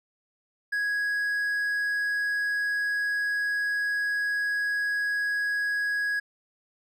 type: tone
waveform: triangle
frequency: 1661.2 Hz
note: G#6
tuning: in tune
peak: -23 dBFS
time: 0.72-6.2 s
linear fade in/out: 10 ms
effects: none